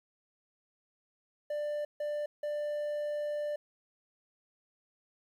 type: tone bursts at uneven times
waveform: triangle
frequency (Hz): 592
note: D5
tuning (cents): +14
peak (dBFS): -30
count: 3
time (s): 1.5-1.85 / 2-2.26 / 2.43-3.56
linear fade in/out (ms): 5
effects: 11-bit